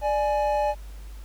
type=tone pair together; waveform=triangle; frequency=593.3 / 839 Hz; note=D5 / G#5; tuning=+18 / +17 cents; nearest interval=tritone; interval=599 cents; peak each=-22 dBFS; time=0.01-0.75 s; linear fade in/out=50 ms; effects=added 50 Hz sine -37 dBFS peak until 1.24 s + pink hiss -53 dBFS RMS until 1.24 s